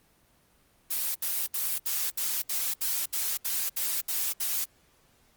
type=noise bursts; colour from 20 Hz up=blue; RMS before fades=-29 dBFS; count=12; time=0.9-4.648 s; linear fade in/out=10 ms; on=250 ms; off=68 ms; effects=pink hiss -64 dBFS RMS until 5.36 s + Opus 24 kbps